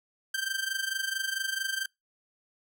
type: tone with amplitude modulation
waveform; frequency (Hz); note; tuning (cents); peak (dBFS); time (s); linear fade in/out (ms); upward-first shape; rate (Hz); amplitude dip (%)
sawtooth; 1568; G6; 0; -23; 0.34-1.86; 5; sine; 24.5; 75
effects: noise-tail reverb RT60 0.2 s tail -26 dB re dry